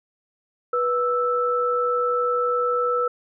sine tone pair together, 489.5 / 1318.5 Hz, B4 / E6, -15 / 0 cents, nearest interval octave + perfect fourth, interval 1715 cents, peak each -22 dBFS, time 0.73-3.08 s, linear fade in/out 5 ms, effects none

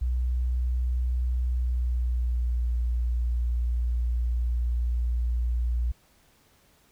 sine tone with pitch glide, 61.74 to 59.6 Hz, B1 to A#1, 0 to +39 cents, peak -23 dBFS, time 0.01-5.92 s, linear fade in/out 10 ms, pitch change -61 cents, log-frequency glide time 1.49-2.72 s, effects pink hiss -62 dBFS RMS until 6.91 s

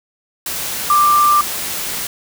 sine tone in noise, 1183 Hz, D6, 12 cents sharp, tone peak -9 dBFS, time 0.9-1.41 s, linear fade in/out 2 ms, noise white, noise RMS -23 dBFS, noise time 0.46-2.07 s, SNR +11 dB, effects none

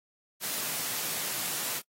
white high-pass noise, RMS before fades -33 dBFS, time 0.4-1.82 s, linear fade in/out 50 ms, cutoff 110 Hz, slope 96 dB/octave, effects noise-tail reverb RT60 0.1 s tail -25 dB re dry + AAC 48 kbps

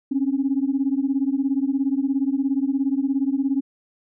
sine beating tone pair, 265.7 / 282.7 Hz, C4 / C#4, +27 / +34 cents, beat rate 17 Hz, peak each -21 / -22 dBFS, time 0.11-3.61 s, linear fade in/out 10 ms, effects tanh soft clip ceiling -11 dBFS

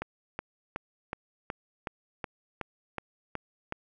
click train, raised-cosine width 0.5 ms, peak -18 dBFS, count 11, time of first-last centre 0.02-3.724 s, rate 2.7 Hz, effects none

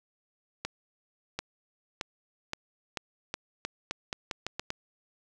accelerating click train, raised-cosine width 0.2 ms, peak -15 dBFS, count 13, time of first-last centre 0.65-4.704 s, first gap 740 ms, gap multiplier 0.84, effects none

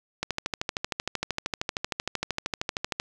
click train, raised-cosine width 0.2 ms, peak -10 dBFS, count 37, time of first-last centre 0.23-2.999 s, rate 13 Hz, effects none

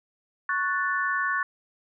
sine chord, F# minor, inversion second, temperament equal, 1108.7 / 1480 / 1760 Hz, C#6 / F#6 / A6, 0 / 0 / 0 cents, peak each -28 dBFS, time 0.49-1.43 s, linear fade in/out 2 ms, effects none

